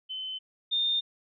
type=tone pair in turn; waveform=sine; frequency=3053 / 3631 Hz; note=G7 / A#7; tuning=-46 / -46 cents; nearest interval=minor third; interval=300 cents; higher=second; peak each=-33 / -24 dBFS; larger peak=second; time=0.09-0.39 / 0.71-1.01 s; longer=neither; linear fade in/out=20 ms; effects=none